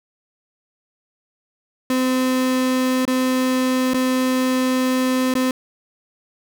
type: tone with dropouts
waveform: 35% pulse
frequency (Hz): 257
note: C4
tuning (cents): -31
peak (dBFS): -15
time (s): 1.9-5.51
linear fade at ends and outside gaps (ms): 2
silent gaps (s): 3.053-3.077 / 3.936-3.943 / 5.34-5.352
effects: none